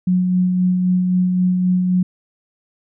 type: tone with tremolo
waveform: sine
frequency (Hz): 182.1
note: F#3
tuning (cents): -27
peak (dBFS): -12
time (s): 0.07-2.03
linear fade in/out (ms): 5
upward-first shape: sine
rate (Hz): 3.8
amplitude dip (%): 30
effects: none